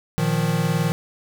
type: chord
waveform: square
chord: Bb suspended fourth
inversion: none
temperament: equal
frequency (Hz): 116.54 / 155.56 / 174.61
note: Bb2 / Eb3 / F3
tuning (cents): 0 / 0 / 0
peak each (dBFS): -27 / -22 / -25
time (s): 0.18-0.92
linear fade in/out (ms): 0
effects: none